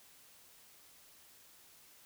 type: silence
effects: white hiss -61 dBFS RMS until 2.05 s